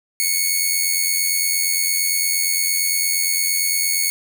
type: tone with amplitude modulation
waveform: 5% pulse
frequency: 2210 Hz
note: C#7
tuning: 6 cents flat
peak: -5 dBFS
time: 0.2-4.1 s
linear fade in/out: 0 ms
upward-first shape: sine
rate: 88.7 Hz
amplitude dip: 45%
effects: none